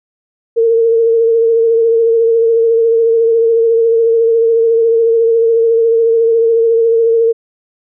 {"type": "tone with vibrato", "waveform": "sine", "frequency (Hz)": 457.3, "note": "A#4", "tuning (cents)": -33, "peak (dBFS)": -7, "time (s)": [0.56, 7.33], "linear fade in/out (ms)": 20, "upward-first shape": "triangle", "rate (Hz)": 14, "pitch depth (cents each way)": 34, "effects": []}